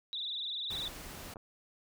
sine tone with vibrato, 3700 Hz, A#7, 14 cents flat, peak -35 dBFS, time 0.13-0.88 s, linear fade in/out 0 ms, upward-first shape triangle, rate 20 Hz, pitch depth 140 cents each way
pink noise, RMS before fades -46 dBFS, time 0.7-1.34 s, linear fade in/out 5 ms
clicks, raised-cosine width 1 ms, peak -33 dBFS, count 2, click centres 1.359 / 1.368 s
effects none

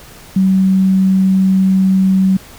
sine tone, 190 Hz, F#3, 46 cents sharp, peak -8 dBFS, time 0.36-2.37 s, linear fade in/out 5 ms, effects pink hiss -38 dBFS RMS until 2.58 s

